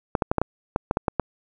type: clicks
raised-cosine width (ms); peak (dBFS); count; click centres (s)
1; -6; 10; 0.152 / 0.222 / 0.315 / 0.383 / 0.416 / 0.761 / 0.911 / 0.971 / 1.082 / 1.197
effects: none